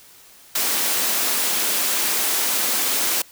white high-pass noise, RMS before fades -21 dBFS, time 0.55-3.22 s, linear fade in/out 5 ms, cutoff 210 Hz, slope 24 dB/octave, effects white hiss -48 dBFS RMS until 3.31 s

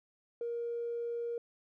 triangle tone with tanh clipping, 470.8 Hz, A#4, 17 cents sharp, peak -34 dBFS, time 0.41-1.38 s, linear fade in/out 2 ms, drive 4 dB, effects none

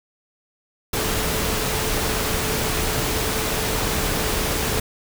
sine tone in noise, 436.4 Hz, A4, 14 cents flat, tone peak -31 dBFS, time 0.93-4.8 s, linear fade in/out 5 ms, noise pink, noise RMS -23 dBFS, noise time 0.93-4.8 s, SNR -11 dB, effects none

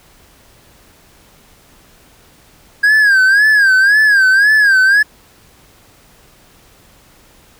triangle tone with vibrato, 1625 Hz, G#6, 38 cents flat, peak -5 dBFS, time 2.83-5.03 s, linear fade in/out 10 ms, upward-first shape sine, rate 1.9 Hz, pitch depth 120 cents each way, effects pink hiss -47 dBFS RMS until 7.59 s

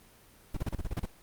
brown noise bursts, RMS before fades -31 dBFS, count 9, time 0.54-1.057 s, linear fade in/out 5 ms, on 29 ms, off 32 ms, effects pink hiss -58 dBFS RMS until 1.22 s + Opus 24 kbps

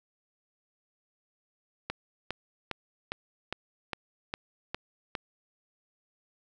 click train, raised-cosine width 0.3 ms, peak -16 dBFS, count 9, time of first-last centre 1.9-5.152 s, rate 2.46 Hz, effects none

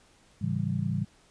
sine chord, A dominant seventh, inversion none, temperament equal with one note detuned, 107.74 / 138.59 / 164.81 / 196 Hz, A2 / C#3 / E3 / G3, -36 / 0 / 0 / 0 cents, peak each -32 dBFS, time 0.41-1.05 s, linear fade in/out 10 ms, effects pink hiss -61 dBFS RMS until 1.3 s + resampled to 22050 Hz

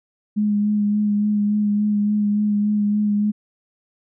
sine tone with vibrato, 208 Hz, G#3, 3 cents sharp, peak -16 dBFS, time 0.36-3.32 s, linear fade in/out 20 ms, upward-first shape sine, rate 3.5 Hz, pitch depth 20 cents each way, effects none

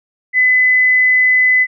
sine tone, 2012 Hz, B6, 32 cents sharp, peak -8 dBFS, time 0.33-1.67 s, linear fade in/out 50 ms, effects none

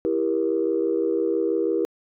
sine chord, E diminished, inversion none, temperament just, 329.6 / 395.6 / 474.7 Hz, E4 / G4 / Bb4, 0 / +16 / +31 cents, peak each -24 dBFS, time 0.05-1.85 s, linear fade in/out 0 ms, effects tanh soft clip ceiling -11 dBFS

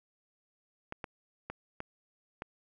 clicks, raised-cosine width 0.5 ms, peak -23 dBFS, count 5, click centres 0.924 / 1.042 / 1.5 / 1.804 / 2.421 s, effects none

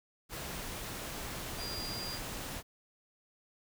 sine tone in noise, 4800 Hz, D8, 37 cents sharp, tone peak -40 dBFS, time 1.57-2.2 s, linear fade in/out 50 ms, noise pink, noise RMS -41 dBFS, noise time 0.29-2.63 s, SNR -2 dB, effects none

